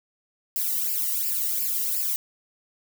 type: noise with flanger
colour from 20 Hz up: violet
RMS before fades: -26 dBFS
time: 0.56-2.16 s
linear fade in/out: 0 ms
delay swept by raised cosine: 0.4 to 1.06 ms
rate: 2.8 Hz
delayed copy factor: +1
effects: none